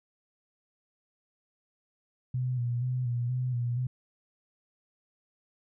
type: tone with vibrato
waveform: sine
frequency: 123.47 Hz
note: B2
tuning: in tune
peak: -27 dBFS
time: 2.34-3.87 s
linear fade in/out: 5 ms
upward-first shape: square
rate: 2.1 Hz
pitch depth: 43 cents each way
effects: none